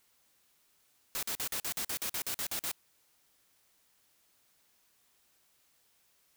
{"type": "noise bursts", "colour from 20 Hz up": "white", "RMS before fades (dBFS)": -35, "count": 13, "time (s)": [1.15, 2.715], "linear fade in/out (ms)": 0, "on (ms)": 77, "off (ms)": 47, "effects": ["white hiss -70 dBFS RMS until 6.36 s"]}